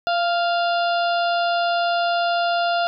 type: harmonic tone with a mistuned harmonic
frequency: 698.5 Hz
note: F5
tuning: in tune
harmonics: 1 / 2 / 4 / 5 / 6 / 7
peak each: -19 / -25 / -31 / -33 / -35 / -36 dBFS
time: 0.07-2.87 s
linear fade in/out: 0 ms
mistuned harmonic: 1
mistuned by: -24 cents
effects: none